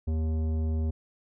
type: tone with tanh clipping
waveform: sine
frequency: 79.2 Hz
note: D#2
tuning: 31 cents sharp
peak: -27 dBFS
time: 0.07-0.91 s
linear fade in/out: 10 ms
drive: 13 dB
effects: none